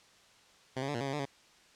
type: tone with pitch steps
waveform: 10% pulse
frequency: 130.2 / 136.9 / 146.4 / 117.9 / 138.6 / 135.8 / 148.3 / 138.2 Hz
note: C3 / C#3 / D3 / A#2 / C#3 / C#3 / D3 / C#3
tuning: -8 / -21 / -5 / +20 / 0 / -35 / +17 / -5 cents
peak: -25 dBFS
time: 0.76-1.256 s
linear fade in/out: 10 ms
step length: 62 ms
effects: white hiss -61 dBFS RMS until 1.75 s + low-pass 6000 Hz 12 dB/octave